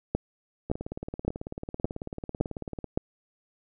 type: two click trains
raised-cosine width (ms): 2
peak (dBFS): -21 / -11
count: 40 / 6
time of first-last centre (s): 0.7-2.843 / 0.15-2.975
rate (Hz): 18.2 / 1.77
effects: none